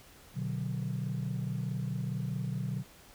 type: chord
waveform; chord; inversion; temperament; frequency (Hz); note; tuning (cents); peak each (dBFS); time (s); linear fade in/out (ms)
sine; B minor; none; just; 123.47 / 148.16 / 185.21; B2 / D3 / F#3; 0 / +16 / +2; -34 / -35 / -36; 0.34-2.84; 50
effects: tanh soft clip ceiling -26 dBFS + pink hiss -56 dBFS RMS until 3.14 s